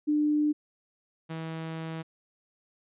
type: tone pair in turn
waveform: sine / sawtooth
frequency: 299 / 161.81 Hz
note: D4 / E3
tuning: +31 / -32 cents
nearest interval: major seventh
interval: 1063 cents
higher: first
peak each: -22 / -30 dBFS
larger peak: first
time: 0.07-0.53 / 1.29-2.03 s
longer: second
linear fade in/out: 20 ms
effects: resampled to 8000 Hz